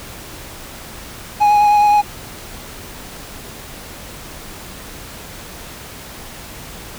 triangle tone with vibrato, 830.6 Hz, G#5, in tune, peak -7 dBFS, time 1.4-2.02 s, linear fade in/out 20 ms, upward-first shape sine, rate 9.5 Hz, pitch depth 15 cents each way, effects pink hiss -34 dBFS RMS until 6.98 s

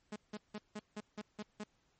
sawtooth tone bursts, 210.8 Hz, G#3, 26 cents sharp, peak -37 dBFS, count 8, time 0.12-1.638 s, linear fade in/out 5 ms, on 41 ms, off 170 ms, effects pink hiss -75 dBFS RMS until 1.99 s + MP3 32 kbps

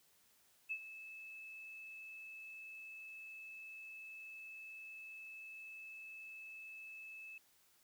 sine tone with ADSR envelope, 2611 Hz, E7, 17 cents flat, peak -36 dBFS, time 0.69-7.38 s, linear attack 25 ms, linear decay 64 ms, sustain -13 dB, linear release 3 ms, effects white hiss -71 dBFS RMS until 7.83 s

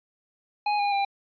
square tone with pitch steps, 830.6 / 813.5 / 796.8 Hz, G#5 / G#5 / G5, 0 / -36 / +28 cents, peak -23 dBFS, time 0.66-1.05 s, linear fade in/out 5 ms, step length 130 ms, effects resampled to 11025 Hz

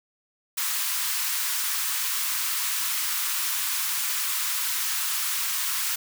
white high-pass noise, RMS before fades -27 dBFS, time 0.57-5.96 s, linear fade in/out 10 ms, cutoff 950 Hz, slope 48 dB/octave, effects none

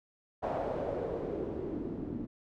white noise with low-pass filter sweep, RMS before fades -36 dBFS, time 0.42-2.27 s, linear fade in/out 20 ms, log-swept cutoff 710 to 250 Hz, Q 3, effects none

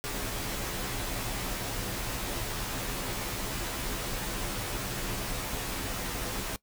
pink noise with comb filter, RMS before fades -34 dBFS, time 0.04-6.56 s, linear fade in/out 0 ms, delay 13 ms, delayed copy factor -0.7, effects noise-tail reverb RT60 0.1 s tail -21 dB re dry

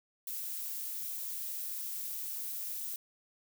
violet noise, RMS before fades -39 dBFS, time 0.27-2.96 s, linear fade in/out 2 ms, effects none

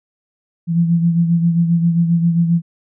sine beating tone pair, 168.3 / 175.8 Hz, E3 / F3, +36 / +12 cents, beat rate 7.5 Hz, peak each -12 / -21 dBFS, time 0.67-2.62 s, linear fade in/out 50 ms, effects none

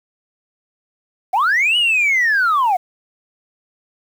sine linear two-way sweep, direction up then down, 693 to 2960 to 693 Hz, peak -11 dBFS, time 1.33-2.77 s, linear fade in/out 10 ms, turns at 1.77 s, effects tanh soft clip ceiling -10 dBFS + 7-bit

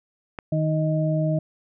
click, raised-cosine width 0.5 ms, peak -17 dBFS, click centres 0.388 s
harmonic tone, 156.4 Hz, D#3, 9 cents sharp, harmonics 1 / 2 / 4, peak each -21 / -29 / -26 dBFS, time 0.52-1.39 s, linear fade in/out 5 ms
effects none

